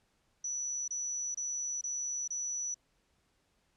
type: tone bursts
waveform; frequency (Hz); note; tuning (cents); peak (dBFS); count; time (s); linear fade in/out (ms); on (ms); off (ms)
sine; 5920; F#8; 0; -33; 5; 0.44-2.744; 5; 440; 26
effects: pink hiss -74 dBFS RMS until 3.76 s + low-pass 9000 Hz 12 dB/octave